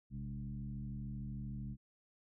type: tone with frequency modulation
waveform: sine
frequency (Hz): 131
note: C3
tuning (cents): +2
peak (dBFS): -40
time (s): 0.1-1.77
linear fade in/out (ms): 50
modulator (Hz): 73.2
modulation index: 1.2
effects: none